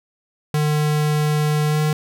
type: tone with pitch glide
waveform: square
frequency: 150.7 to 152.54 Hz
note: D3 to D#3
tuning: +45 to -34 cents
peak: -17 dBFS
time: 0.54-1.93 s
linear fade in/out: 2 ms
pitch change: +21 cents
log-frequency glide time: 1.67-1.79 s
effects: none